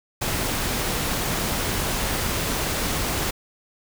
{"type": "noise", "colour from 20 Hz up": "pink", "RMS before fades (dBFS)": -25, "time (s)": [0.21, 3.31], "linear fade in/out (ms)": 10, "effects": []}